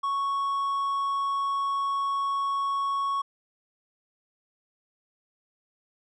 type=tone; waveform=triangle; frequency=1108.7 Hz; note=C#6; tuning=in tune; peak=-23 dBFS; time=0.03-3.22 s; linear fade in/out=10 ms; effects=resampled to 24000 Hz